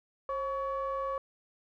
triangle ring-modulated tone, 293.7 Hz, D4, in tune, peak -26 dBFS, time 0.29-1.18 s, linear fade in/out 2 ms, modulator 831 Hz, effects none

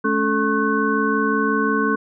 sine tone cluster, 214.4 / 280 / 438.3 / 1088 / 1504 Hz, A3 / C#4 / A4 / C#6 / F#6, -45 / +18 / -7 / -33 / +28 cents, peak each -23 dBFS, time 0.04-1.96 s, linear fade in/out 10 ms, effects none

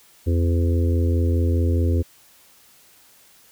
harmonic tone, 84.8 Hz, E2, 50 cents sharp, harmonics 1 / 3 / 4 / 5 / 6, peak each -17 / -27 / -29 / -31 / -33 dBFS, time 0.26-2.03 s, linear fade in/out 20 ms, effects white hiss -53 dBFS RMS until 3.51 s

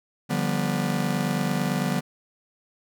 45% pulse chord, G dominant seventh, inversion second, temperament just, 147 / 176.4 / 196 / 245 Hz, D3 / F3 / G3 / B3, +2 / +18 / 0 / -14 cents, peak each -29 dBFS, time 0.29-2.01 s, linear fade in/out 20 ms, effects none

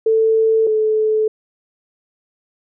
sine tone pair in turn, 444.1 / 433.5 Hz, A4 / A4, +16 / -26 cents, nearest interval unison, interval 42 cents, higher first, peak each -11 / -13 dBFS, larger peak first, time 0.06-0.67 / 0.67-1.28 s, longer neither, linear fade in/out 5 ms, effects none

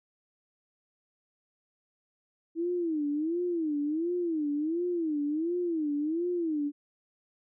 sine tone with vibrato, 321 Hz, E4, 46 cents flat, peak -27 dBFS, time 2.55-6.72 s, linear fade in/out 50 ms, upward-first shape sine, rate 1.4 Hz, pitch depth 180 cents each way, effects none

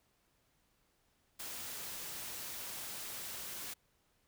white noise, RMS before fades -44 dBFS, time 1.39-3.74 s, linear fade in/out 10 ms, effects pink hiss -75 dBFS RMS until 4.27 s

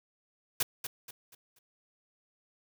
white noise with echo, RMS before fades -28 dBFS, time 0.6-0.63 s, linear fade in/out 5 ms, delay 240 ms, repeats 4, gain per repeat -9 dB, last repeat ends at 1.59 s, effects none

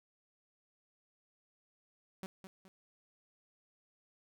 sawtooth tone with echo, 189.9 Hz, F#3, 45 cents sharp, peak -37 dBFS, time 2.23-2.26 s, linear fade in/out 0 ms, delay 210 ms, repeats 2, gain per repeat -8 dB, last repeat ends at 2.68 s, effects none

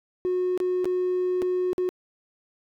triangle tone with dropouts, 364.2 Hz, F#4, 27 cents flat, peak -19 dBFS, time 0.25-1.89 s, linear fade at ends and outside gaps 0 ms, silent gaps 0.576-0.602 / 0.845-0.855 / 1.419-1.424 / 1.731-1.781 s, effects tanh soft clip ceiling -18 dBFS

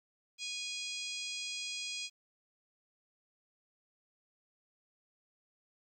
harmonic tone, 825 Hz, G#5, 12 cents flat, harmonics 3 / 4 / 5 / 6 / 7 / 8 / 9 / 10, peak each -43 / -44 / -47 / -44 / -50 / -48 / -52 / -53 dBFS, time 0.38-2.1 s, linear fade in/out 50 ms, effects 12-bit

